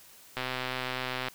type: click train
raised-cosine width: 0.3 ms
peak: -16 dBFS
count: 118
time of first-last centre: 0.37-1.284 s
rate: 128 Hz
effects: white hiss -54 dBFS RMS until 1.34 s